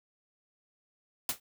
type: noise with exponential decay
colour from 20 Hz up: white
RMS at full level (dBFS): -26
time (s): 1.29-1.4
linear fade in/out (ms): 2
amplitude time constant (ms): 22
effects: none